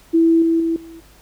sine tone with level steps, 329.6 Hz, E4, in tune, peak -10 / -13 / -16 / -35 dBFS, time 0.13-1.01 s, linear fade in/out 20 ms, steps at 0.42 / 0.6 / 0.76 s, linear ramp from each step 2 ms, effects added 50 Hz sine -50 dBFS peak until 1.21 s + pink hiss -50 dBFS RMS until 1.21 s

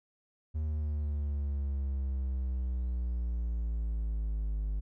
triangle exponential sweep, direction down, 77.78 to 50.6 Hz, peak -28 dBFS, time 0.54-4.81 s, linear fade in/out 20 ms, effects none

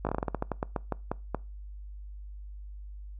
slowing click train, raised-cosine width 1 ms, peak -15 dBFS, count 16, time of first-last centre 0.05-1.347 s, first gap 18 ms, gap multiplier 1.2, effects noise-tail reverb RT60 0.3 s tail -23 dB re dry + added 50 Hz sine -40 dBFS peak until 3.19 s

